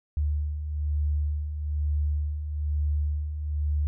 sine beating tone pair, 73.42 / 74.52 Hz, D2 / D2, 0 / +26 cents, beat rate 1.1 Hz, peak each -33 / -25 dBFS, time 0.17-3.87 s, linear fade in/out 0 ms, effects none

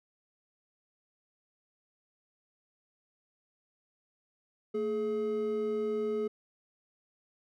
triangle tone pair together, 224.2 / 423.5 Hz, A3 / G#4, +33 / +34 cents, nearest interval major seventh, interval 1101 cents, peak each -35 / -28 dBFS, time 4.74-6.28 s, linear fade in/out 10 ms, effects none

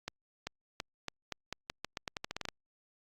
accelerating click train, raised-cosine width 0.2 ms, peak -19 dBFS, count 17, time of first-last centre 0.08-2.487 s, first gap 390 ms, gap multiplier 0.85, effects Opus 48 kbps

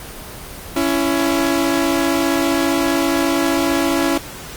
sawtooth tone pair together, 279 / 334.1 Hz, C#4 / E4, +11 / +23 cents, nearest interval minor third, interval 312 cents, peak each -14 dBFS, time 0.76-4.18 s, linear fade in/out 5 ms, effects pink hiss -33 dBFS RMS until 4.56 s + Opus 24 kbps

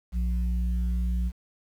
sine tone pair together, 60 / 180.1 Hz, B1 / F#3, -49 / -46 cents, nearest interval octave + perfect fifth, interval 1903 cents, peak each -23 / -33 dBFS, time 0.12-1.32 s, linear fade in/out 50 ms, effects tanh soft clip ceiling -19 dBFS + 9-bit

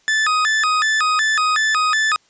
40% pulse tone with vibrato, 1480 Hz, F#6, in tune, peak -14 dBFS, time 0.08-2.16 s, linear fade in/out 0 ms, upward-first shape square, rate 2.7 Hz, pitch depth 290 cents each way, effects white hiss -57 dBFS RMS until 2.29 s + resampled to 16000 Hz

